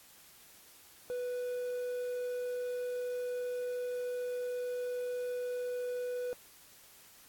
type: tone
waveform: triangle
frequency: 493.9 Hz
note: B4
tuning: in tune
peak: -32 dBFS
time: 1.1-6.33 s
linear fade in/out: 0 ms
effects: white hiss -58 dBFS RMS until 7.28 s + AAC 64 kbps